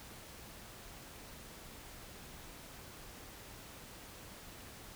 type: silence
effects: pink hiss -52 dBFS RMS until 4.95 s